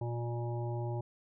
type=harmonic tone; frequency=118.9 Hz; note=A#2; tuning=35 cents sharp; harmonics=1 / 3 / 5 / 7 / 8; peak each=-34 / -41 / -45 / -45 / -52 dBFS; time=0.01-1.01 s; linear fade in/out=5 ms; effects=none